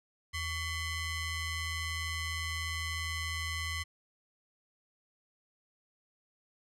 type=ring-modulated tone; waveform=sawtooth; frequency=1046.5 Hz; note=C6; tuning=in tune; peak=-27 dBFS; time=0.33-3.84 s; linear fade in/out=20 ms; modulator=965 Hz; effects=low-pass 10000 Hz 12 dB/octave